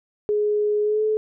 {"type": "tone with pitch glide", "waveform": "sine", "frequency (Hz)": [418.7, 431.5], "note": ["G#4", "A4"], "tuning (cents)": [14, -34], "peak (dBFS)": -18, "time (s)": [0.29, 1.17], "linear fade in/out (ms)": 0, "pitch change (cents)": 52, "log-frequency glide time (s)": [0.83, 1.03], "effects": []}